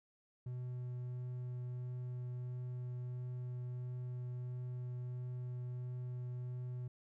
triangle tone with vibrato, 124.3 Hz, B2, 12 cents sharp, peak -38 dBFS, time 0.46-6.88 s, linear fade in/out 5 ms, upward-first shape triangle, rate 1.5 Hz, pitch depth 8 cents each way, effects none

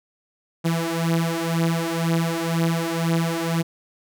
sawtooth beating tone pair, 164.81 / 166.81 Hz, E3 / E3, 0 / +21 cents, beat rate 2 Hz, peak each -20 / -19 dBFS, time 0.64-3.63 s, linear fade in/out 20 ms, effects none

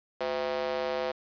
square tone with high-pass filter, 72.7 Hz, D2, 17 cents flat, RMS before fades -31 dBFS, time 0.2-1.12 s, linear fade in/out 10 ms, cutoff 530 Hz, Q 2.9, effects resampled to 11025 Hz + 8-bit

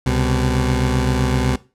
20% pulse tone pair together, 67.1 / 126.39 Hz, C2 / B2, +44 / +40 cents, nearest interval major seventh, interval 1096 cents, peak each -14 dBFS, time 0.06-1.56 s, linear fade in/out 5 ms, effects noise-tail reverb RT60 0.3 s tail -18 dB re dry + low-pass 10000 Hz 12 dB/octave

